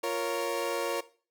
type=chord; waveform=30% pulse; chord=Bb minor; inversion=second; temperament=equal; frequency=349.2 / 466.2 / 554.4 Hz; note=F4 / Bb4 / Db5; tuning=0 / 0 / 0 cents; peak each=-33 / -30 / -30 dBFS; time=0.03-1.01 s; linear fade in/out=10 ms; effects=noise-tail reverb RT60 0.4 s tail -17 dB re dry